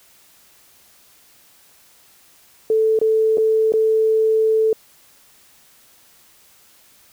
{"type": "tone with dropouts", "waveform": "sine", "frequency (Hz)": 440, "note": "A4", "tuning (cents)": 0, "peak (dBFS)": -13, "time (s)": [2.7, 4.73], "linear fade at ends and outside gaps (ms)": 2, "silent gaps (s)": [[2.99, 3.014], [3.373, 3.381], [3.722, 3.737]], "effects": ["white hiss -52 dBFS RMS until 7.12 s"]}